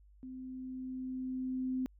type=tone with level ramp; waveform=sine; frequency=257.8 Hz; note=C4; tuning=26 cents flat; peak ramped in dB=-43 to -31 dBFS; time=0.23-1.86 s; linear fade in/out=0 ms; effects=added 50 Hz sine -58 dBFS peak until 1.99 s

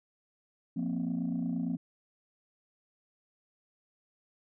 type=chord; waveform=sine; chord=F suspended fourth; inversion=none; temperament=equal; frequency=174.61 / 233.1 / 261.6 Hz; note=F3 / Bb3 / C4; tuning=0 / 0 / 0 cents; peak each=-33 dBFS; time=0.76-1.77 s; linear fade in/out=10 ms; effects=tanh soft clip ceiling -25 dBFS

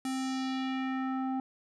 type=tone with low-pass filter sweep; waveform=square; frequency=262.6 Hz; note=C4; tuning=6 cents sharp; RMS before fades=-33 dBFS; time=0.05-1.4 s; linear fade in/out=2 ms; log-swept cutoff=9900 to 830 Hz; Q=1.7; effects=none

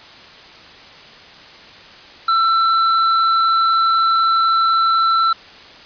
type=tone with hard clipping; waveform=triangle; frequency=1338 Hz; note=E6; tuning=25 cents sharp; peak=-14 dBFS; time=2.28-5.33 s; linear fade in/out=5 ms; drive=13 dB; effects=white hiss -40 dBFS RMS until 5.85 s + resampled to 11025 Hz

